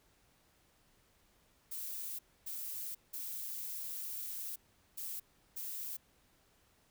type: noise bursts at uneven times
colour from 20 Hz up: violet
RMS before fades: -42 dBFS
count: 5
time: 1.71-2.19 / 2.46-2.95 / 3.13-4.56 / 4.97-5.2 / 5.56-5.97 s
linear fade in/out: 10 ms
effects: pink hiss -70 dBFS RMS until 6.9 s